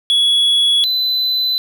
triangle tone pair in turn, 3370 / 4017 Hz, G#7 / B7, +25 / +29 cents, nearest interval minor third, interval 304 cents, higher second, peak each -9 / -13 dBFS, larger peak first, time 0.1-0.84 / 0.84-1.58 s, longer neither, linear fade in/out 0 ms, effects none

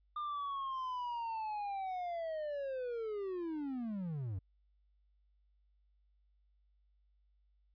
triangle linear sweep, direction down, 1210 to 87.1 Hz, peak -35 dBFS, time 0.16-4.39 s, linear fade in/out 5 ms, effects added 50 Hz sine -69 dBFS peak until 7.74 s + resampled to 11025 Hz

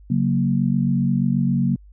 sine chord, F# major, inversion second, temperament equal, 138.59 / 185 / 233.1 Hz, C#3 / F#3 / A#3, 0 / 0 / 0 cents, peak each -21 dBFS, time 0.1-1.76 s, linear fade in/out 5 ms, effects added 50 Hz sine -43 dBFS peak until 1.92 s

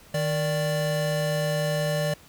square tone pair together, 155.56 / 587.3 Hz, D#3 / D5, 0 / 0 cents, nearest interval octave + major seventh, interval 2300 cents, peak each -27 dBFS, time 0.14-2.14 s, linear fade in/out 5 ms, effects pink hiss -52 dBFS RMS until 2.28 s

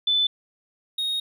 sine / triangle tone pair in turn, 3507 / 3736 Hz, A7 / A#7, -6 / +3 cents, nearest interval minor second, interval 109 cents, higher second, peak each -18 / -22 dBFS, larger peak first, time 0.07-0.27 / 0.98-1.2 s, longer second, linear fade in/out 5 ms, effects none

